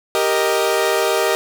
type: chord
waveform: sawtooth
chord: Eb major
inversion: first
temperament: equal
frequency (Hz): 392 / 466.2 / 622.3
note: G4 / Bb4 / Eb5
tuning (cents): 0 / 0 / 0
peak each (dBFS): -16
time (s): 0.15-1.35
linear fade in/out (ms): 0
effects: none